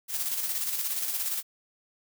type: noise with tremolo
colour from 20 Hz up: blue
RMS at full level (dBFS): -29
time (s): 0.08-1.43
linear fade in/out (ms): 50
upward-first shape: square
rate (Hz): 17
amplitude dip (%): 40
effects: none